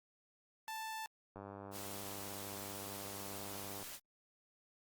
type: tone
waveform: sawtooth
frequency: 882 Hz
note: A5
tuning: 4 cents sharp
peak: -38 dBFS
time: 0.68-1.06 s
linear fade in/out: 0 ms
type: click train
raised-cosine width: 1 ms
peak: -35 dBFS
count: 246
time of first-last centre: 1.36-3.827 s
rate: 99.3 Hz
type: noise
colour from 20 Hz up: white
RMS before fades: -48 dBFS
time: 1.71-4 s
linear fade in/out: 50 ms
effects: Opus 48 kbps